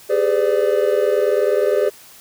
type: tone cluster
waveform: triangle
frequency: 399.8 / 419.9 / 509 / 588 Hz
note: G4 / G#4 / C5 / D5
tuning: +34 / +19 / -48 / +2 cents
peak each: -18 dBFS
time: 0.09-1.9 s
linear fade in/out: 20 ms
effects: white hiss -44 dBFS RMS until 2.2 s